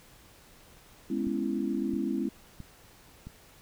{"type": "chord", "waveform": "sine", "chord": "C# minor seventh", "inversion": "second", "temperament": "just", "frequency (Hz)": [207.9, 249.5, 277.2, 332.6], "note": ["G#3", "B3", "C#4", "E4"], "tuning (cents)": [2, 18, 0, 16], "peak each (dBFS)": [-33, -34, -33, -33], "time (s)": [1.1, 2.29], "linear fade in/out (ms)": 5}
{"type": "click train", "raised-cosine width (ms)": 5, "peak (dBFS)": -29, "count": 4, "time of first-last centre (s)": [1.27, 3.27], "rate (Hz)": 1.5}
{"effects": ["pink hiss -56 dBFS RMS until 3.61 s"]}